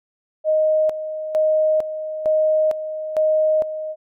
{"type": "tone with tremolo", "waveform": "sine", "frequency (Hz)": 622.3, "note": "D#5", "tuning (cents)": 0, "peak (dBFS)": -14, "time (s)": [0.44, 3.96], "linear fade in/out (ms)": 50, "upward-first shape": "square", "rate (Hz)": 1.1, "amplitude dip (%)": 70, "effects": []}